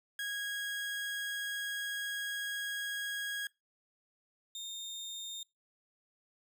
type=tone pair in turn; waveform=30% pulse; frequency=1646 / 3653 Hz; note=G#6 / A#7; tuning=-16 / -36 cents; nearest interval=octave + major second; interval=1380 cents; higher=second; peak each=-33 / -38 dBFS; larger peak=first; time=0.19-3.47 / 4.55-5.43 s; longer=first; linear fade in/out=2 ms; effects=noise-tail reverb RT60 0.2 s tail -22 dB re dry